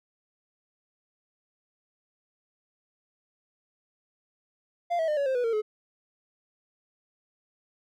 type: tone with pitch steps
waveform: triangle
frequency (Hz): 694 / 647.5 / 604.2 / 563.7 / 526 / 490.7 / 457.9 / 427.2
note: F5 / E5 / D5 / C#5 / C5 / B4 / A#4 / G#4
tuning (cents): -11 / -31 / +49 / +29 / +9 / -11 / -31 / +49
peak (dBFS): -22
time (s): 4.9-5.62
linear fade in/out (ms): 20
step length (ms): 90
effects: none